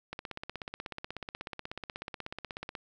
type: click train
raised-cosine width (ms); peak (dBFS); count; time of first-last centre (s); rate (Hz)
0.3; -22; 44; 0.13-2.752; 16.4
effects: none